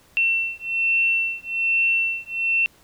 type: beating tone pair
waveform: sine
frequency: 2700 / 2701.2 Hz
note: E7 / E7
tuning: +41 / +42 cents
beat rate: 1.2 Hz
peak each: -22 dBFS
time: 0.17-2.66 s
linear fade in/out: 0 ms
effects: pink hiss -55 dBFS RMS until 2.83 s